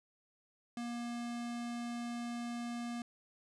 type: tone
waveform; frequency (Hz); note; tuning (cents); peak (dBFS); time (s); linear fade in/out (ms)
square; 237.7; A#3; +34; -39; 0.77-3.02; 2
effects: resampled to 22050 Hz + 12-bit